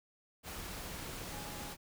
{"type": "tone in noise", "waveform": "sine", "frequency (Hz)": 830.6, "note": "G#5", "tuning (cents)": 0, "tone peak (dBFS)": -51, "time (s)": [1.28, 1.75], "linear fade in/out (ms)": 50, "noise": "pink", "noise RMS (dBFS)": -44, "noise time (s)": [0.43, 1.77], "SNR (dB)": -10, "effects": []}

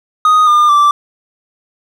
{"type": "tone with pitch steps", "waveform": "triangle", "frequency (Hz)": [1244.5, 1206.3, 1169.2], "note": ["D#6", "D6", "D6"], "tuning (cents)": [0, 46, -8], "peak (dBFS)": -4, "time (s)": [0.25, 0.91], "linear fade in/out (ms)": 2, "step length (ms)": 220, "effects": []}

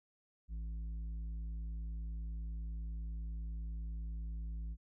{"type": "tone with tanh clipping", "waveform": "triangle", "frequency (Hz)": 55, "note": "A1", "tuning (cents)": 0, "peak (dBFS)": -40, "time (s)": [0.48, 4.77], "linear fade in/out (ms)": 50, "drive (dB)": 11, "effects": []}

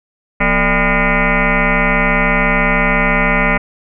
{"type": "tone with frequency modulation", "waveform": "sine", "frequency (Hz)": 1007, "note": "B5", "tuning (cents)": 33, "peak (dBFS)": -10, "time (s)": [0.4, 3.58], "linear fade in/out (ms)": 10, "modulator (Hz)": 208, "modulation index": 6.3, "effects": []}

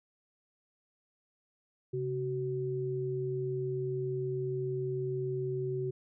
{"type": "tone pair together", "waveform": "sine", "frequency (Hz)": [134.2, 375.9], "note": ["C3", "F#4"], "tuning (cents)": [44, 27], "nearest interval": "octave + tritone", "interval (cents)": 1783, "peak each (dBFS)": [-35, -33], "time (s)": [1.93, 5.91], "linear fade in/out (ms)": 10, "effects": []}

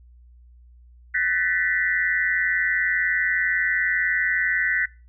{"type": "tone cluster", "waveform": "sine", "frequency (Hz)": [1507, 1765, 1947, 2027], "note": ["F#6", "A6", "B6", "B6"], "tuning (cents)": [31, 5, -25, 45], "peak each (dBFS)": [-26, -25, -24, -29], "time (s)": [1.14, 4.86], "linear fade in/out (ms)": 10, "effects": ["noise-tail reverb RT60 0.3 s tail -21 dB re dry", "added 60 Hz sine -47 dBFS peak until 5.08 s"]}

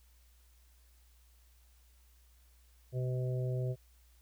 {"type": "harmonic tone", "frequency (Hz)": 127.1, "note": "C3", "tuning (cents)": -50, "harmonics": [1, 3, 4, 5], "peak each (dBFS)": [-32, -42, -44, -46], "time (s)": [2.92, 3.76], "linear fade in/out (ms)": 50, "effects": ["added 60 Hz sine -61 dBFS peak until 4.21 s", "white hiss -70 dBFS RMS until 4.21 s"]}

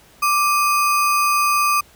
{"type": "tone with sample-and-hold", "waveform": "sine", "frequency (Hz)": 1174.7, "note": "D6", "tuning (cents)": 0, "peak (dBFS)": -14, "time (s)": [0.22, 1.81], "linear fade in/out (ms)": 10, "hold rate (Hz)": 3675, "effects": ["pink hiss -50 dBFS RMS until 1.95 s"]}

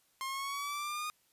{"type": "linear sweep", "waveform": "sawtooth", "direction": "up", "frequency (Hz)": [1058, 1232], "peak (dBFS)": -32, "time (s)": [0.21, 1.1], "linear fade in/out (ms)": 0, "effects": ["white hiss -71 dBFS RMS until 1.32 s", "resampled to 32000 Hz"]}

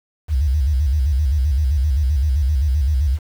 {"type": "tone with vibrato", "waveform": "sine", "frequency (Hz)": 70.2, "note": "C#2", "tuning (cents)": 22, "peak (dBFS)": -14, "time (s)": [0.28, 3.19], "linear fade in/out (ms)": 50, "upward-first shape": "square", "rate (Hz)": 7.7, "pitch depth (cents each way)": 150, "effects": ["7-bit"]}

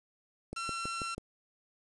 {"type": "click train", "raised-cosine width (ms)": 2, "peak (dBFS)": -26, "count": 5, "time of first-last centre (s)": [0.53, 1.18], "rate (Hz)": 6.15}
{"type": "tone", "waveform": "sawtooth", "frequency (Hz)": 1355, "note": "E6", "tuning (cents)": 47, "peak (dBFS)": -31, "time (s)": [0.56, 1.15], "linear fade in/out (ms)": 10}
{"effects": ["resampled to 22050 Hz", "8-bit"]}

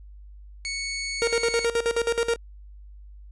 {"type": "tone", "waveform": "20% pulse", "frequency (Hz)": 2217, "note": "C#7", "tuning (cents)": 0, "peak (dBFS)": -23, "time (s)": [0.65, 1.65], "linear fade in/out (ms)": 0}
{"type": "tone with tremolo", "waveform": "45% pulse", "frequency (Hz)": 466.2, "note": "A#4", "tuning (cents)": 0, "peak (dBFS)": -20, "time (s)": [1.22, 2.36], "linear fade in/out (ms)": 0, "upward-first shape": "square", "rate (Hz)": 9.4, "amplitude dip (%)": 80}
{"effects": ["added 50 Hz sine -42 dBFS peak until 3.31 s", "resampled to 24000 Hz"]}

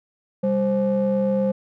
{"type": "ring-modulated tone", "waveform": "triangle", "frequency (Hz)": 163.9, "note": "E3", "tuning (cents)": -10, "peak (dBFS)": -13, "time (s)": [0.43, 1.52], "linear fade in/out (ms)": 10, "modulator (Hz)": 362, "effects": []}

